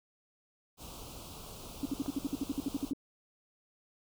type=band-stop noise; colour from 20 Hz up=pink; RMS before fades=-47 dBFS; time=0.77-2.93 s; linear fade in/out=50 ms; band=1300 to 2600 Hz; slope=48 dB/octave
type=tone bursts; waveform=sine; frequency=277.2 Hz; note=C#4; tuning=in tune; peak=-29 dBFS; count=14; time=1.83-2.934 s; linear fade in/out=2 ms; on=25 ms; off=58 ms
type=clicks; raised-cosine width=1 ms; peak=-36 / -28 dBFS; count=2; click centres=2.059 / 2.062 s
effects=none